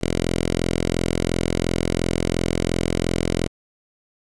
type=tone with notch filter; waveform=5% pulse; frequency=42.86 Hz; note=F1; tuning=32 cents flat; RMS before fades=-22 dBFS; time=0.01-3.48 s; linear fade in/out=20 ms; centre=1200 Hz; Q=1.9; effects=resampled to 24000 Hz + 8-bit